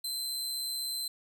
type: tone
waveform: sawtooth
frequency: 4084 Hz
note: C8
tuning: 43 cents flat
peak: -30 dBFS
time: 0.04-1.08 s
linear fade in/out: 5 ms
effects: none